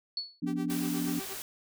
sine tone with exponential decay, 4414 Hz, C#8, 8 cents flat, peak -28 dBFS, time 0.17-0.4 s, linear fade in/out 2 ms, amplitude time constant 49 ms
sine chord, B diminished, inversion second, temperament equal with one note detuned, 174.61 / 246.9 / 290.1 Hz, F3 / B3 / D4, 0 / 0 / -21 cents, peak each -35 / -34 / -32 dBFS, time 0.42-1.2 s, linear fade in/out 10 ms
sawtooth tone with tremolo, 387.1 Hz, G4, 22 cents flat, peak -35 dBFS, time 0.46-1.35 s, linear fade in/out 20 ms, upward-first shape sine, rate 8.3 Hz, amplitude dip 100%
white noise, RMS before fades -40 dBFS, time 0.7-1.42 s, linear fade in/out 0 ms
effects none

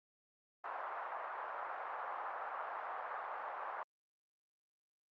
white band-pass noise, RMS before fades -43 dBFS, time 0.64-3.83 s, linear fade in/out 2 ms, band 650 to 1300 Hz, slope 24 dB/octave, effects Opus 24 kbps

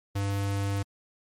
square tone, 99.6 Hz, G2, 28 cents sharp, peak -27 dBFS, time 0.15-0.83 s, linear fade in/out 10 ms, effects MP3 64 kbps

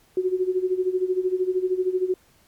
sine tone with tremolo, 369.4 Hz, F#4, 3 cents flat, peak -17 dBFS, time 0.17-2.14 s, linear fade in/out 2 ms, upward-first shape sine, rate 13 Hz, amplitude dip 80%, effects pink hiss -59 dBFS RMS until 2.47 s + MP3 96 kbps

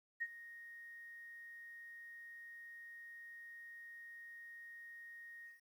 sine tone with ADSR envelope, 1864.7 Hz, A#6, in tune, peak -35 dBFS, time 0.2-5.61 s, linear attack 21 ms, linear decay 47 ms, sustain -16 dB, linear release 150 ms, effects 12-bit

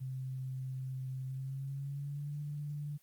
sine tone with pitch glide, 130.81 to 146.83 Hz, C3 to D3, 0 to 0 cents, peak -37 dBFS, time 0-2.98 s, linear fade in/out 20 ms, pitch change +200 cents, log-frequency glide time 1.24-2.36 s, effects white hiss -69 dBFS RMS until 3.02 s + Opus 24 kbps

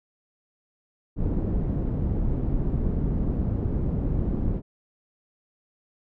pink low-pass noise, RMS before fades -25 dBFS, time 1.16-4.62 s, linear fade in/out 50 ms, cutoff 280 Hz, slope 12 dB/octave, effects none

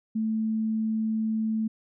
sine tone, 220 Hz, A3, in tune, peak -24 dBFS, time 0.15-1.68 s, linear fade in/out 10 ms, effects none

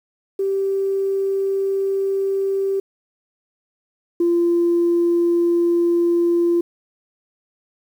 sine tone pair in turn, 390.2 / 343.7 Hz, G4 / F4, -8 / -28 cents, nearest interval major second, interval 220 cents, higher first, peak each -17 / -13 dBFS, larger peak second, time 0.39-2.8 / 4.2-6.61 s, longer neither, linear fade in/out 5 ms, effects tanh soft clip ceiling -10 dBFS + 8-bit

